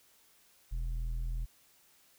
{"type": "tone with low-pass filter", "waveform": "square", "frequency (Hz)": 41.2, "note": "E1", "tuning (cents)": 0, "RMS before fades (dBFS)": -35, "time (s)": [0.71, 1.46], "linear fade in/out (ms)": 20, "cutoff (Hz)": 85, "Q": 4.4, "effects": ["white hiss -65 dBFS RMS until 2.18 s"]}